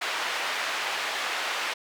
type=band-pass noise; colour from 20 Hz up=white; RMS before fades=-30 dBFS; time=0.01-1.74 s; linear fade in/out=10 ms; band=630 to 2700 Hz; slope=12 dB/octave; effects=none